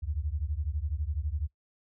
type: beating tone pair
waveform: sine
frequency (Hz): 69.8 / 81.8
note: C#2 / E2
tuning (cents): +13 / -13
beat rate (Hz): 12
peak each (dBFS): -32 / -33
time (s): 0.02-1.48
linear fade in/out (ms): 20
effects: noise-tail reverb RT60 0.1 s tail -20 dB re dry